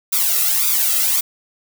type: noise with flanger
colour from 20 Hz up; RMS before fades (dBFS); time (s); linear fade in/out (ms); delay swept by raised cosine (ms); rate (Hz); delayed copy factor
blue; -17; 0.12-1.21; 10; 0.82 to 1.56; 1.8; +0.95
effects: none